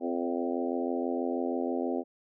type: harmonic tone with a mistuned harmonic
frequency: 86.2 Hz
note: F2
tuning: 22 cents flat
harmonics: 3 / 4 / 5 / 6 / 7 / 8 / 9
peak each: -32 / -34 / -36 / -38 / -39 / -40 / -41 dBFS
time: 0-2.04 s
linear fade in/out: 50 ms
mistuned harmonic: 7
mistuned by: -16 cents
effects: none